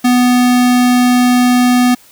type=tone; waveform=square; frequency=247.5 Hz; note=B3; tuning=4 cents sharp; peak=-8 dBFS; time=0.04-1.95 s; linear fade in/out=10 ms; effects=white hiss -44 dBFS RMS until 2.11 s